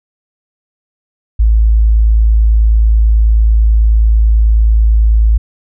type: tone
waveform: sine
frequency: 54.6 Hz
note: A1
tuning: 13 cents flat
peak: -5 dBFS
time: 1.39-5.38 s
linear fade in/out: 10 ms
effects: none